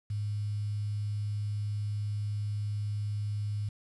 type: tone with quantisation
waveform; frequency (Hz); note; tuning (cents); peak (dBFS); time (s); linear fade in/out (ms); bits
sine; 103.83; G#2; 0; -30; 0.1-3.69; 5; 9
effects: resampled to 24000 Hz

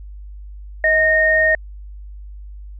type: tone pair together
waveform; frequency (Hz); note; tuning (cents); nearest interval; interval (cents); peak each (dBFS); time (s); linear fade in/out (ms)
sine; 632 / 1847.4; D#5 / A#6; +27 / -16; octave + perfect fifth; 1857; -17 / -13; 0.84-1.55; 2
effects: added 50 Hz sine -32 dBFS peak until 2.79 s

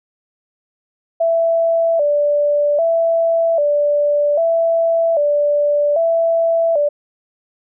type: tone with vibrato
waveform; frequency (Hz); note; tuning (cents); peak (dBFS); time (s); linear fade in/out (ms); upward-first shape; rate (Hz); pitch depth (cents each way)
sine; 623; D#5; +2; -12; 1.2-6.89; 10; square; 0.63; 110
effects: none

